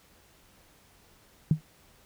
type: tone with exponential decay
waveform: sine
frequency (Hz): 155.56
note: D#3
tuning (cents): 0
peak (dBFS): -15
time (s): 1.51-1.61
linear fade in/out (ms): 2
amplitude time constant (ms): 21
effects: pink hiss -60 dBFS RMS until 2.05 s